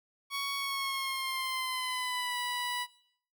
15% pulse tone with pitch glide, 1115 to 981.9 Hz, C#6 to B5, +10 to -10 cents, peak -26 dBFS, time 0.3-2.87 s, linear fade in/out 50 ms, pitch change -220 cents, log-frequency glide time 0.57-2.36 s, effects noise-tail reverb RT60 0.6 s tail -17 dB re dry

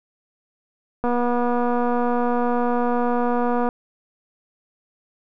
click train, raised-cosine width 1 ms, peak -10 dBFS, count 642, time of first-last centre 1.04-3.689 s, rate 242 Hz, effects none

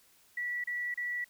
sine tone bursts, 1948 Hz, B6, 24 cents flat, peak -32 dBFS, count 3, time 0.37-1.244 s, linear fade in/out 5 ms, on 270 ms, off 32 ms, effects white hiss -64 dBFS RMS until 1.29 s

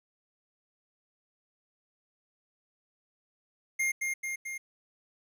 square tone with echo, 2123 Hz, C7, 25 cents sharp, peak -27 dBFS, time 3.79-3.92 s, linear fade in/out 10 ms, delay 220 ms, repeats 3, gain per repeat -3 dB, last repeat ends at 4.58 s, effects resampled to 32000 Hz + 11-bit

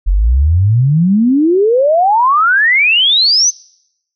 sine exponential sweep, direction up, 42.56 to 6270 Hz, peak -7 dBFS, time 0.06-3.51 s, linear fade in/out 20 ms, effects noise-tail reverb RT60 0.8 s tail -24 dB re dry

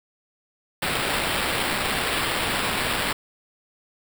violet noise with sample-and-hold, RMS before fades -25 dBFS, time 0.82-3.13 s, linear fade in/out 5 ms, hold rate 6300 Hz, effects none

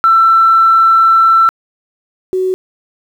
sine tone pair in turn, 1338 / 373.1 Hz, E6 / F#4, +25 / +14 cents, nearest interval octave + minor seventh, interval 2211 cents, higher first, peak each -4 / -11 dBFS, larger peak first, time 0.04-1.49 / 2.33-2.54 s, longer first, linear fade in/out 0 ms, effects tanh soft clip ceiling 0 dBFS + 7-bit

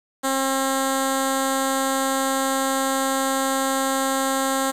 5% pulse tone with notch filter, 268 Hz, C4, 42 cents sharp, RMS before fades -22 dBFS, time 0.23-4.72 s, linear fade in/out 20 ms, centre 2500 Hz, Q 0.63, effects low-pass 12000 Hz 12 dB/octave + 8-bit

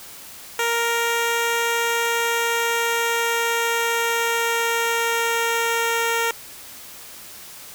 10% pulse tone with pitch glide, 466.2 to 462.2 Hz, A#4 to A#4, 0 to -15 cents, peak -11 dBFS, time 0.59-6.31 s, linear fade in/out 2 ms, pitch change -15 cents, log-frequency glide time 1.75-6.19 s, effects white hiss -40 dBFS RMS until 7.74 s

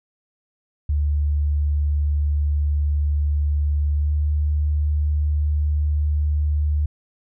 sine tone with pitch glide, 73.42 to 74.57 Hz, D2 to D2, 0 to +27 cents, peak -17 dBFS, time 0.89-6.86 s, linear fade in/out 5 ms, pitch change +27 cents, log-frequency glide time 3.97-4.14 s, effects none

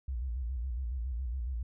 sine tone with vibrato, 61.74 Hz, B1, in tune, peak -32 dBFS, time 0.08-1.63 s, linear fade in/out 5 ms, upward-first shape square, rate 7.2 Hz, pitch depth 120 cents each way, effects none

